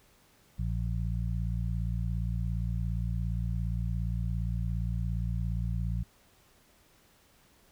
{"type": "harmonic tone", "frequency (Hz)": 57.3, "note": "A#1", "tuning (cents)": -29, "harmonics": [1, 2, 3], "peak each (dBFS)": [-31, -33, -37], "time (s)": [0.58, 6.04], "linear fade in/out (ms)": 20, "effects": ["pink hiss -63 dBFS RMS until 7.71 s"]}